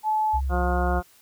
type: tone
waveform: sine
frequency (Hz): 863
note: A5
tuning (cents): -34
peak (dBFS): -20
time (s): 0.03-0.41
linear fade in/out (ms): 50
type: tone with vibrato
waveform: sine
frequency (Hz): 66.9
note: C2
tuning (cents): +39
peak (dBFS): -23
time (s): 0.33-1.01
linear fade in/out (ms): 20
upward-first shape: triangle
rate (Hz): 12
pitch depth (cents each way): 31
type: harmonic tone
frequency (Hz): 178.3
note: F3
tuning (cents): +36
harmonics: 1 / 2 / 3 / 4 / 5 / 6 / 7 / 8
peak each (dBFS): -30 / -30 / -32 / -27 / -37 / -35 / -35 / -33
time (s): 0.49-1.03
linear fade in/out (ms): 50
effects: white hiss -56 dBFS RMS until 1.21 s